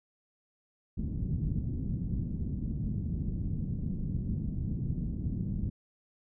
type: low-pass noise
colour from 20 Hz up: white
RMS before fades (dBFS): -33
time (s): 0.97-5.7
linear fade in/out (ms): 10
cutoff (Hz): 200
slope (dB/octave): 24
effects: none